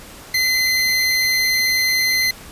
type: tone pair together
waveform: square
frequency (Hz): 2041 / 4175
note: C7 / C8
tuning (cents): -44 / -5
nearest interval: octave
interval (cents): 1239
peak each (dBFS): -18 / -20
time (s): 0.34-2.31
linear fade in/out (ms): 5
effects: pink hiss -39 dBFS RMS until 2.51 s + resampled to 32000 Hz